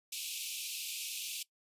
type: high-pass noise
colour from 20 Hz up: pink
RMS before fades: -40 dBFS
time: 0.12-1.43 s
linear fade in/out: 5 ms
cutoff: 2400 Hz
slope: 96 dB/octave
effects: noise-tail reverb RT60 0.1 s tail -20 dB re dry + resampled to 32000 Hz